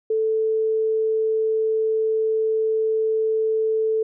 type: tone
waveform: sine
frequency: 440 Hz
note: A4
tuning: in tune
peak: -18 dBFS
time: 0.1-4.03 s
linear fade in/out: 5 ms
effects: none